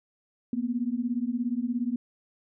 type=beating tone pair; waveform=sine; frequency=233.1 / 250.1 Hz; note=A#3 / B3; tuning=0 / +22 cents; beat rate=17 Hz; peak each=-29 dBFS; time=0.53-1.96 s; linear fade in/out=2 ms; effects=none